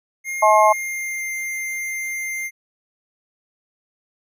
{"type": "tone with pitch glide", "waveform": "square", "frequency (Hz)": [2128, 2099], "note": ["C7", "C7"], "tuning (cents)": [29, 5], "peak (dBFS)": -25, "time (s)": [0.24, 2.51], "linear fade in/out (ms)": 50, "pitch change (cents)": -24, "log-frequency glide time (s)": [0.54, 1.29]}
{"type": "harmonic tone", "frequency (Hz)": 213.6, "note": "G#3", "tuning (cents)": 49, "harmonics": [3, 4, 5], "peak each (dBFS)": [-15, -15, -15], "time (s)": [0.42, 0.73], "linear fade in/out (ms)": 10}
{"effects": []}